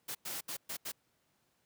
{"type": "noise bursts at uneven times", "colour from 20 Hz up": "white", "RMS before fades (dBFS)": -40, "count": 5, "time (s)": [[0.08, 0.15], [0.25, 0.41], [0.48, 0.57], [0.69, 0.77], [0.85, 0.92]], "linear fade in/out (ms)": 10, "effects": ["pink hiss -75 dBFS RMS until 1.65 s", "high-pass 100 Hz 12 dB/octave"]}